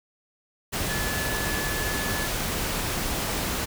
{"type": "tone in noise", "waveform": "sine", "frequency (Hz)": 1722, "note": "A6", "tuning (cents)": -38, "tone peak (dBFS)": -32, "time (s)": [0.88, 2.28], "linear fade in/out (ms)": 20, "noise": "pink", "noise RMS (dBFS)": -28, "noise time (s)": [0.72, 3.66], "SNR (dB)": -7, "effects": []}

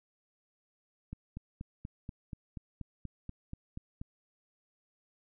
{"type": "click train", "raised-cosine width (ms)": 5, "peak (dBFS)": -28, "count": 13, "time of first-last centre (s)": [1.13, 4.015], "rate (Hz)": 4.16, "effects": []}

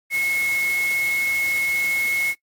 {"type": "tone in noise", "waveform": "sine", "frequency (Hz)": 2177, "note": "C#7", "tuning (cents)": -32, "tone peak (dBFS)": -19, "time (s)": [0.1, 2.35], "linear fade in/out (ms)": 50, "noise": "white", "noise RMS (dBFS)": -33, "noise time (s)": [0.1, 2.35], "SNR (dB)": 11, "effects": ["noise-tail reverb RT60 0.1 s tail -20 dB re dry", "AAC 64 kbps"]}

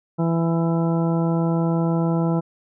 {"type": "harmonic tone", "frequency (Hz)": 166.2, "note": "E3", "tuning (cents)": 15, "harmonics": [1, 2, 3, 4, 5, 6, 8], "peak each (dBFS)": [-19, -25, -29, -31, -33, -35, -37], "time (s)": [0.18, 2.41], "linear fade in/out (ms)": 20, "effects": []}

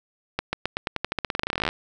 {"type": "accelerating click train", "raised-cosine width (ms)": 0.3, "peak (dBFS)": -8, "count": 26, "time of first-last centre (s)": [0.39, 1.689], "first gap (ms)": 140, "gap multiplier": 0.9, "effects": []}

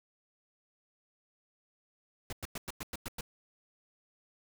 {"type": "noise bursts", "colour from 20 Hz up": "pink", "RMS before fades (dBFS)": -39, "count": 8, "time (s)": [2.3, 3.209], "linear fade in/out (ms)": 2, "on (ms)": 27, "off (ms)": 99, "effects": []}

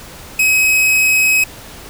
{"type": "tone", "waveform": "45% pulse", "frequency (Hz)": 2545, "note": "D#7", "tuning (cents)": 39, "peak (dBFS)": -10, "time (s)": [0.39, 1.44], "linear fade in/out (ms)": 5, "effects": ["pink hiss -35 dBFS RMS until 1.89 s"]}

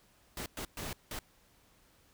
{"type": "noise bursts at uneven times", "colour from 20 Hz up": "pink", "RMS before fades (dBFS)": -40, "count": 4, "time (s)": [[0.37, 0.46], [0.57, 0.65], [0.77, 0.93], [1.11, 1.19]], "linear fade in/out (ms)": 2, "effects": ["pink hiss -66 dBFS RMS until 2.13 s"]}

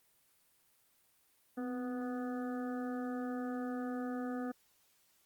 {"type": "harmonic tone with a mistuned harmonic", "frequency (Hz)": 246.9, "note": "B3", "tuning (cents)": 0, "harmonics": [1, 2, 3, 5, 6, 7], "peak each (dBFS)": [-37, -44, -47, -50, -53, -56], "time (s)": [1.57, 4.52], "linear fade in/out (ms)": 10, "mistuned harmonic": 1, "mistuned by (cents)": 42, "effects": ["white hiss -71 dBFS RMS until 5.25 s", "Opus 32 kbps"]}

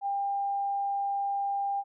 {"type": "tone", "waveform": "sine", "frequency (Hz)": 798, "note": "G5", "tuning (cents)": 31, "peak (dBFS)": -27, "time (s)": [0.01, 1.84], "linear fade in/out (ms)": 50, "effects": []}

